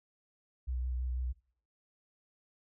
sine tone with vibrato, 62.7 Hz, B1, 27 cents sharp, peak -31 dBFS, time 0.67-1.33 s, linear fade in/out 20 ms, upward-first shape sine, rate 6.1 Hz, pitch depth 22 cents each way, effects noise-tail reverb RT60 0.6 s tail -24 dB re dry + tanh soft clip ceiling -27 dBFS

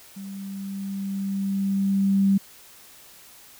sine tone with level ramp, 196 Hz, G3, in tune, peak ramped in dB -34 to -15 dBFS, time 0.16-2.38 s, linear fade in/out 10 ms, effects white hiss -49 dBFS RMS until 3.59 s

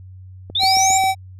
click train, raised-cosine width 2 ms, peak -21 dBFS, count 5, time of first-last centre 0.5-1.039 s, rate 7.42 Hz
sine linear sweep, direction up, 3429 to 7459 Hz, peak -16 dBFS, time 0.55-0.98 s, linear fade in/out 5 ms
square tone, 766 Hz, G5, 40 cents flat, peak -15 dBFS, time 0.59-1.15 s, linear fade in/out 50 ms
effects added 93 Hz sine -36 dBFS peak until 1.39 s + low-pass 12000 Hz 12 dB/octave

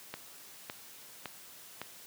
click train, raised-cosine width 0.3 ms, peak -22 dBFS, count 4, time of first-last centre 0.14-1.816 s, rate 1.79 Hz, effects white hiss -52 dBFS RMS until 2.06 s + high-pass 100 Hz 12 dB/octave

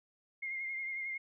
sine tone with vibrato, 2125 Hz, C7, 26 cents sharp, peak -36 dBFS, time 0.42-1.18 s, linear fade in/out 10 ms, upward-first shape sine, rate 11 Hz, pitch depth 31 cents each way, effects none

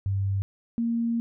sine tone pair in turn, 98 / 232.3 Hz, G2 / A#3, 0 / -6 cents, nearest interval octave + minor third, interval 1494 cents, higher second, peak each -23 dBFS, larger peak neither, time 0.06-0.42 / 0.78-1.2 s, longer second, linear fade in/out 0 ms, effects none

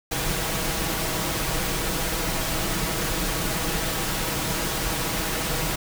pink noise with comb filter, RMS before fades -26 dBFS, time 0.11-5.76 s, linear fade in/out 10 ms, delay 6.2 ms, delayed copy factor +0.5, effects none

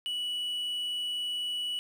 triangle tone with quantisation, 2946 Hz, F#7, 8 cents flat, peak -29 dBFS, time 0.06-1.79 s, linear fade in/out 0 ms, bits 9, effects none

